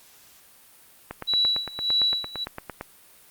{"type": "click train", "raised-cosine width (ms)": 0.5, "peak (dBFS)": -17, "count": 16, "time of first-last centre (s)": [1.11, 2.811], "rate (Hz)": 8.82}
{"type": "tone with tremolo", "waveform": "sine", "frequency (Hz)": 3926, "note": "B7", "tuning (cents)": -11, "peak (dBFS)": -18, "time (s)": [1.27, 2.45], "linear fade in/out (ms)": 20, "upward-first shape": "sine", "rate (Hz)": 1.7, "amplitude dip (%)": 90}
{"effects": ["white hiss -53 dBFS RMS until 3.3 s", "Opus 48 kbps"]}